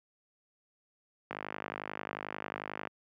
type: click train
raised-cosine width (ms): 0.5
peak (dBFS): -21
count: 81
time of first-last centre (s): 1.31-2.873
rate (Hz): 51.2
effects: high-pass 150 Hz 12 dB/octave